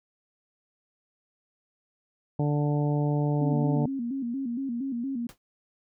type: harmonic tone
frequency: 146.83 Hz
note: D3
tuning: in tune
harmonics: 1 / 2 / 3 / 4 / 5 / 6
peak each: -24 / -30 / -34 / -36 / -38 / -40 dBFS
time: 2.39-3.86 s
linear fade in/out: 5 ms
type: tone with vibrato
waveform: sine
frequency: 253.3 Hz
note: B3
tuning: 44 cents sharp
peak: -28 dBFS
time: 3.41-5.27 s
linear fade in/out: 5 ms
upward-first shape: square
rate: 4.3 Hz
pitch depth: 120 cents each way
type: noise with exponential decay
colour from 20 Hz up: pink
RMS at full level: -41 dBFS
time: 5.29-5.38 s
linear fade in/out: 1 ms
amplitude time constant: 19 ms
effects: none